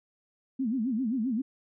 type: tone with vibrato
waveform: sine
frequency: 240 Hz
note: B3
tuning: 49 cents flat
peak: -26 dBFS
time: 0.59-1.42 s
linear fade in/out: 10 ms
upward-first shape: sine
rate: 7.6 Hz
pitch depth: 220 cents each way
effects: none